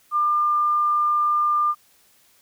sine tone, 1199 Hz, D6, 36 cents sharp, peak -17 dBFS, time 0.11-1.75 s, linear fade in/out 50 ms, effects white hiss -58 dBFS RMS until 2.41 s

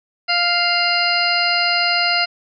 harmonic tone, 698.5 Hz, F5, in tune, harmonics 1 / 2 / 3 / 4 / 6 / 7, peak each -22 / -22 / -22 / -22 / -22 / -22 dBFS, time 0.28-2.26 s, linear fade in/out 20 ms, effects none

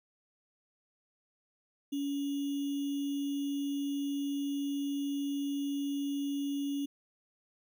sine tone with sample-and-hold, 281.8 Hz, C#4, 29 cents sharp, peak -31 dBFS, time 1.92-6.86 s, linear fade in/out 10 ms, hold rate 3150 Hz, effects none

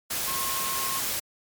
sine tone in noise, 1074 Hz, C6, 45 cents sharp, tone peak -32 dBFS, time 0.27-1 s, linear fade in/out 10 ms, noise white, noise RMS -29 dBFS, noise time 0.1-1.2 s, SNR -6 dB, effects MP3 96 kbps

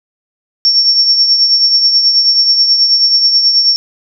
sine tone with tremolo, 5470 Hz, F8, 37 cents flat, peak -4 dBFS, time 0.65-3.76 s, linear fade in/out 0 ms, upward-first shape triangle, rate 9.3 Hz, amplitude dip 55%, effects none

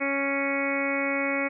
harmonic tone, 277.2 Hz, C#4, in tune, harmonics 1 / 2 / 3 / 4 / 5 / 6 / 7 / 8 / 9, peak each -30 / -30 / -39 / -37 / -36 / -40 / -34 / -29 / -38 dBFS, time 0-1.49 s, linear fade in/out 20 ms, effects none

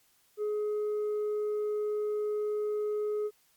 sine tone with tanh clipping, 420.9 Hz, G#4, 23 cents sharp, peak -29 dBFS, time 0.37-3.31 s, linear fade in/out 50 ms, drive 2 dB, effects white hiss -67 dBFS RMS until 3.56 s + MP3 96 kbps

